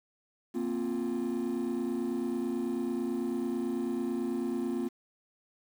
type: chord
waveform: triangle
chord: Bb suspended second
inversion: none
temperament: just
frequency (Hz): 233.1 / 262.2 / 349.6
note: Bb3 / C4 / F4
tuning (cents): 0 / +4 / +2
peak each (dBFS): -31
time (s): 0.54-4.89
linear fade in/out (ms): 20
effects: tanh soft clip ceiling -24 dBFS + 9-bit